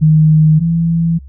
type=tone pair in turn; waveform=sine; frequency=155.56 / 166.53 Hz; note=D#3 / E3; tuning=0 / +18 cents; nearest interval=minor second; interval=118 cents; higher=second; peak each=-5 / -10 dBFS; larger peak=first; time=0.01-0.6 / 0.6-1.19 s; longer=neither; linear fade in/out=20 ms; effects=added 68 Hz sine -31 dBFS peak until 1.28 s